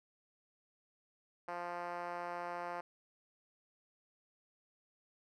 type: tone with band-pass filter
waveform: 5% pulse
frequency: 174.61 Hz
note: F3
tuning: in tune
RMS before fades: -42 dBFS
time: 1.48-2.81 s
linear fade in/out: 5 ms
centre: 730 Hz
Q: 1.3
effects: none